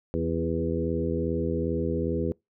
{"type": "harmonic tone with a mistuned harmonic", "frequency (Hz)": 82.41, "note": "E2", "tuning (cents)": 0, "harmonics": [1, 2, 3, 4, 5, 6], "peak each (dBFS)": [-32, -32, -32, -32, -32, -32], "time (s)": [0.14, 2.32], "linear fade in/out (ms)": 0, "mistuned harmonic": 4, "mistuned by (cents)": 27, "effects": ["noise-tail reverb RT60 0.2 s tail -26 dB re dry"]}